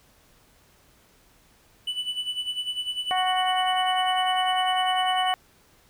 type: tone with tremolo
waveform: triangle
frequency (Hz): 2978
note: F#7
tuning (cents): +11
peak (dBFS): -23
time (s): 1.87-5.34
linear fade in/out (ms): 5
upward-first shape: sine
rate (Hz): 10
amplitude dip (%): 75
type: harmonic tone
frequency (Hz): 370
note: F#4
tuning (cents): 0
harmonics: 2 / 3 / 4 / 5 / 6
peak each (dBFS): -23 / -30 / -37 / -33 / -37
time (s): 3.11-5.34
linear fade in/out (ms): 0
effects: pink hiss -59 dBFS RMS until 5.89 s